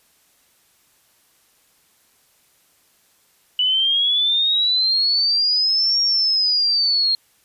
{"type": "exponential two-way sweep", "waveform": "sine", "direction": "up then down", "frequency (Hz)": [2960, 5588, 4212], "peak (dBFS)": -15, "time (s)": [3.59, 7.15], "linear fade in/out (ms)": 2, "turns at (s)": 6.01, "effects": ["white hiss -59 dBFS RMS until 7.44 s", "resampled to 32000 Hz"]}